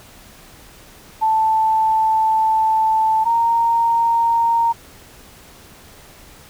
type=tone pair in turn; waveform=sine; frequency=880 / 926 Hz; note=A5 / A#5; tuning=0 / -12 cents; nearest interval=minor second; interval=88 cents; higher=second; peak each=-13 dBFS; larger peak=neither; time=1.21-3.25 / 3.25-4.73 s; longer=first; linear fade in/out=20 ms; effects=pink hiss -44 dBFS RMS until 6.49 s